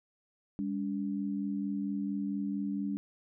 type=tone pair together; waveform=sine; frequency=201.2 / 285.6 Hz; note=G3 / D4; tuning=+45 / -48 cents; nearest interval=tritone; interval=607 cents; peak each=-33 / -35 dBFS; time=0.59-2.97 s; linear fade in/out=0 ms; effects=none